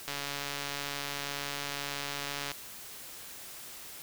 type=click train; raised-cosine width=0.2 ms; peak=-18 dBFS; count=347; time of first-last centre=0.08-2.517 s; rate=142 Hz; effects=white hiss -46 dBFS RMS until 4.02 s